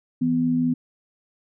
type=tone pair together; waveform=sine; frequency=164.45 / 249.8 Hz; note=E3 / B3; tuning=-4 / +20 cents; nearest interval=perfect fifth; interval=724 cents; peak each=-26 / -19 dBFS; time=0.21-0.74 s; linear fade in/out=10 ms; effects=none